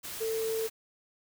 sine tone in noise, 446.4 Hz, A4, 25 cents sharp, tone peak -29 dBFS, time 0.2-0.68 s, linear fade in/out 20 ms, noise white, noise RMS -40 dBFS, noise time 0.03-0.7 s, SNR +8 dB, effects none

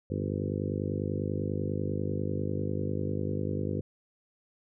harmonic tone with a mistuned harmonic, 50.1 Hz, G1, 38 cents sharp, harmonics 2 / 3 / 4 / 5 / 6 / 7 / 8 / 9 / 10, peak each -34 / -36 / -37 / -38 / -39 / -39 / -40 / -41 / -41 dBFS, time 0.1-3.81 s, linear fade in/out 5 ms, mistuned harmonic 2, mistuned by -74 cents, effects none

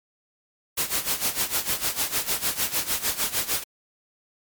white noise with tremolo, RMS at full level -23 dBFS, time 0.77-3.64 s, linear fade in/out 10 ms, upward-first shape sine, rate 6.6 Hz, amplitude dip 80%, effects MP3 96 kbps

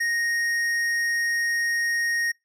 sine tone with tanh clipping, 1864.7 Hz, A#6, in tune, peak -24 dBFS, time 0-2.32 s, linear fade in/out 10 ms, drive 12 dB, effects noise-tail reverb RT60 0.2 s tail -25 dB re dry

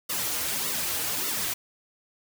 white noise with flanger, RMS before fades -29 dBFS, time 0.09-1.54 s, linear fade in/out 10 ms, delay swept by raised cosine 1.2 to 5.4 ms, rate 1.7 Hz, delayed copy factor -0.8, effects none

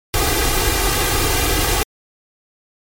pink noise with comb filter, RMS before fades -17 dBFS, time 0.14-1.83 s, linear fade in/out 0 ms, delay 2.5 ms, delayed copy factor +0.9, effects MP3 64 kbps

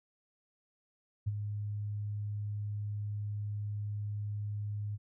sine tone with ADSR envelope, 103.83 Hz, G#2, in tune, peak -27 dBFS, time 1.26-4.98 s, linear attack 17 ms, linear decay 31 ms, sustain -7 dB, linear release 36 ms, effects none

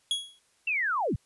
45% pulse tone with exponential decay, 3331 Hz, G#7, 4 cents sharp, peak -22 dBFS, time 0.11-0.39 s, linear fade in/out 1 ms, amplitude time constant 60 ms
sine linear sweep, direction down, 2743 to 52.1 Hz, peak -25 dBFS, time 0.67-1.16 s, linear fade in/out 5 ms
effects white hiss -67 dBFS RMS until 1.25 s + resampled to 24000 Hz

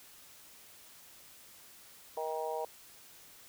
harmonic tone, 157.8 Hz, D#3, 25 cents sharp, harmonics 3 / 4 / 5 / 6, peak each -38 / -39 / -40 / -41 dBFS, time 2.17-2.65 s, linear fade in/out 2 ms, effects white hiss -56 dBFS RMS until 3.48 s

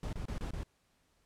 brown noise bursts, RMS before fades -38 dBFS, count 5, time 0.03-0.634 s, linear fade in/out 2 ms, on 100 ms, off 26 ms, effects pink hiss -73 dBFS RMS until 1.25 s + low-pass 11000 Hz 12 dB/octave

